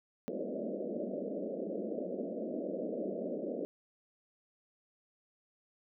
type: band-pass noise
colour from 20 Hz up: white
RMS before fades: -38 dBFS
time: 0.28-3.65 s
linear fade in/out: 0 ms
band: 180 to 630 Hz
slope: 96 dB/octave
effects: none